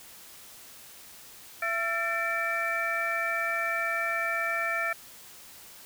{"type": "tone cluster", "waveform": "sine", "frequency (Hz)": [671, 1351, 1786, 2319], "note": ["E5", "E6", "A6", "D7"], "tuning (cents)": [31, 42, 25, -22], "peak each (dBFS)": [-34, -32, -31, -32], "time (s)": [1.62, 4.93], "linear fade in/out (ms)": 5, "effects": ["white hiss -49 dBFS RMS until 5.85 s"]}